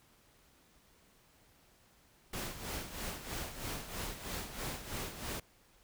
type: noise with tremolo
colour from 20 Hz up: pink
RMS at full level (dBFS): -39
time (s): 2.33-5.4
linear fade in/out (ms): 5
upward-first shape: sine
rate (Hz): 3.1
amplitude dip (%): 65
effects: pink hiss -66 dBFS RMS until 5.83 s